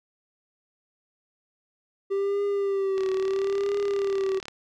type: tone with vibrato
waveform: triangle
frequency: 392 Hz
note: G4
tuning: in tune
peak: -21 dBFS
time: 2.1-4.4 s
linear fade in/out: 20 ms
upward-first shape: triangle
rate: 0.74 Hz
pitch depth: 59 cents each way
type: click train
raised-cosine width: 0.2 ms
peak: -21 dBFS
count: 56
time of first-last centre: 2.98-4.483 s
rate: 36.6 Hz
effects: none